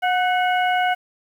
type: harmonic tone with a mistuned harmonic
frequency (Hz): 728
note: F#5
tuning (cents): -28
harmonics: 1 / 2 / 3 / 4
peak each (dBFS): -18 / -24 / -28 / -30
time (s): 0.02-0.95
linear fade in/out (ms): 20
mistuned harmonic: 2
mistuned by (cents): +51
effects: 8-bit